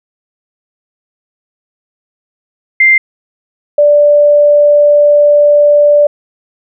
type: tone pair in turn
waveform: sine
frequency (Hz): 2093 / 586.3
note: C7 / D5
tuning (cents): 0 / -3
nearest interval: octave + minor seventh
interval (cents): 2203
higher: first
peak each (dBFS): -3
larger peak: neither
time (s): 2.8-2.98 / 3.78-6.07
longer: second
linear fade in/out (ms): 5
effects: none